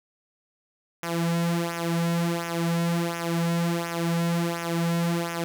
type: tone with flanger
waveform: sawtooth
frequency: 169.2 Hz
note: E3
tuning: 45 cents sharp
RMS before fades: -26 dBFS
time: 1.03-5.44 s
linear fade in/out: 0 ms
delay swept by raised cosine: 0.23 to 3.43 ms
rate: 1.4 Hz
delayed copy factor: -0.75
effects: none